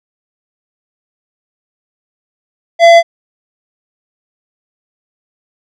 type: tone with tanh clipping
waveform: sine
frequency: 677 Hz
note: E5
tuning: 46 cents sharp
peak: -3 dBFS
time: 2.79-3.03 s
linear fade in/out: 50 ms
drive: 14 dB
effects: none